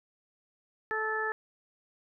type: harmonic tone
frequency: 436.1 Hz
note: A4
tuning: 15 cents flat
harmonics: 1 / 2 / 3 / 4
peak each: -35 / -37 / -36 / -32 dBFS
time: 0.91-1.32 s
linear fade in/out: 0 ms
effects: none